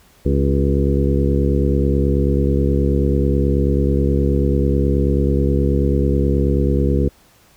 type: harmonic tone with a mistuned harmonic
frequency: 69.3 Hz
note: C#2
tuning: in tune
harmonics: 1 / 2 / 3 / 4 / 5 / 6 / 7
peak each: -17 / -20 / -22 / -23 / -24 / -25 / -25 dBFS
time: 0.25-7.09 s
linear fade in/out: 10 ms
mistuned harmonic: 5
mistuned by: +49 cents
effects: pink hiss -52 dBFS RMS until 7.56 s